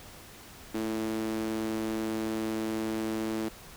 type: tone with high-pass filter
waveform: sawtooth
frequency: 110 Hz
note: A2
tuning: in tune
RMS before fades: -32 dBFS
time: 0.74-3.49 s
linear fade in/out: 10 ms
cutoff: 280 Hz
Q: 6.2
effects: pink hiss -49 dBFS RMS until 3.76 s